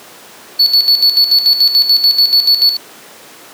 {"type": "tone with tremolo", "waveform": "triangle", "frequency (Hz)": 4435, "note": "C#8", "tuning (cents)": 0, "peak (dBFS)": -4, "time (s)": [0.59, 2.77], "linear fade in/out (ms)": 10, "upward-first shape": "square", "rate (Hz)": 6.9, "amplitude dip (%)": 65, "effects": ["pink hiss -36 dBFS RMS until 3.53 s", "high-pass 300 Hz 12 dB/octave"]}